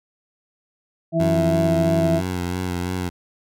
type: harmonic tone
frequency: 164.81 Hz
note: E3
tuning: in tune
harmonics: 1 / 2 / 4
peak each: -20 / -23 / -20 dBFS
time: 1.12-2.22 s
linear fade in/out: 50 ms
type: tone with vibrato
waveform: 15% pulse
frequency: 90 Hz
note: F#2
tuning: 47 cents flat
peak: -17 dBFS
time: 1.19-3.1 s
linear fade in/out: 20 ms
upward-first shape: sine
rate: 3 Hz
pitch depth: 39 cents each way
effects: none